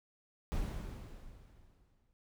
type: noise with exponential decay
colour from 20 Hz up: brown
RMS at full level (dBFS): -34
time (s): 0.52-2.13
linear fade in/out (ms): 0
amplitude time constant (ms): 350
effects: none